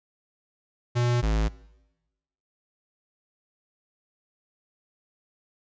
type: tone pair in turn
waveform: square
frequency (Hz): 121 / 53.9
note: B2 / A1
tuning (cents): -35 / -35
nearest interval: octave + major second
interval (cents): 1400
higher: first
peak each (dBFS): -22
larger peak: neither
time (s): 0.95-1.22 / 1.22-1.49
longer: neither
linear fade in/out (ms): 20
effects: noise-tail reverb RT60 1.0 s tail -21 dB re dry + resampled to 16000 Hz